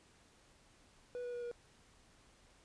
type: tone with pitch steps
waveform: triangle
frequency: 490.9 / 486.7 / 482.5 / 478.3 Hz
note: B4 / B4 / B4 / A#4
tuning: -10 / -25 / -40 / +44 cents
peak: -38 dBFS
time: 1.15-1.514 s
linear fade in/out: 0 ms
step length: 91 ms
effects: pink hiss -66 dBFS RMS until 2.64 s + resampled to 22050 Hz